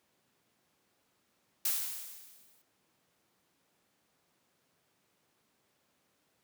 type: noise with exponential decay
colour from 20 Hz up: blue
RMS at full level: -29 dBFS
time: 1.65-2.62 s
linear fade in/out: 5 ms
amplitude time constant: 210 ms
effects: pink hiss -74 dBFS RMS until 6.43 s + high-pass 150 Hz 12 dB/octave